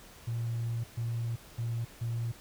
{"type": "tone bursts at uneven times", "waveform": "triangle", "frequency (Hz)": 116.54, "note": "A#2", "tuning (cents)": 0, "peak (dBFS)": -27, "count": 4, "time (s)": [[0.27, 0.84], [0.97, 1.36], [1.58, 1.85], [2.01, 2.32]], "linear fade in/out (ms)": 10, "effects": ["tanh soft clip ceiling -27 dBFS", "pink hiss -53 dBFS RMS until 2.4 s"]}